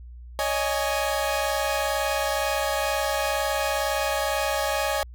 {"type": "chord", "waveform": "sawtooth", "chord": "C# suspended second", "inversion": "none", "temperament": "equal with one note detuned", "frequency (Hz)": [560.2, 622.3, 830.6], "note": ["C#5", "D#5", "G#5"], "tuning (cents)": [18, 0, 0], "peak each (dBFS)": -24, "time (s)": [0.39, 5.03], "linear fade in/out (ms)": 0, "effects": ["added 60 Hz sine -39 dBFS peak until 5.14 s"]}